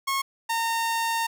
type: tone pair in turn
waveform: sawtooth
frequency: 1089 / 915.7 Hz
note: C#6 / A#5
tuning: -31 / -31 cents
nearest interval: minor third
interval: 300 cents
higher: first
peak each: -20 dBFS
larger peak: neither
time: 0.07-0.22 / 0.49-1.27 s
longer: second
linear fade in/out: 10 ms
effects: none